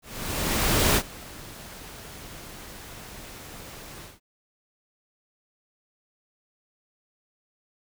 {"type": "noise with ADSR envelope", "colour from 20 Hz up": "pink", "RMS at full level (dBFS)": -20, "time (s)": [0.02, 4.2], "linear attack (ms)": 940, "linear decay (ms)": 63, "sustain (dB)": -22, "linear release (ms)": 180, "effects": []}